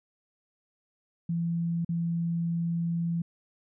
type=tone with dropouts; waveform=sine; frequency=168.7 Hz; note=E3; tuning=40 cents sharp; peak=-26 dBFS; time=1.29-3.22 s; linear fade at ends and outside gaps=5 ms; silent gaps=1.848-1.89 s; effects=none